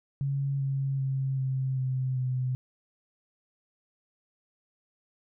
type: tone with pitch steps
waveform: sine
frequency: 138.59 / 136.37 / 134.18 / 132.03 / 129.91 / 127.82 Hz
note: C#3 / C#3 / C3 / C3 / C3 / C3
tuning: 0 / -28 / +44 / +16 / -12 / -40 cents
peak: -26 dBFS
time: 0.21-2.55 s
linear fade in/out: 0 ms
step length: 390 ms
effects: none